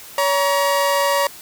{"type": "tone pair together", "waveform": "30% pulse", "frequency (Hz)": [564.3, 949], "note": ["C#5", "A#5"], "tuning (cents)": [31, 31], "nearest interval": "major sixth", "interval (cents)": 900, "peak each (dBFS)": [-15, -17], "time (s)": [0.18, 1.27], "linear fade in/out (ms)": 2, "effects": ["white hiss -39 dBFS RMS until 1.41 s"]}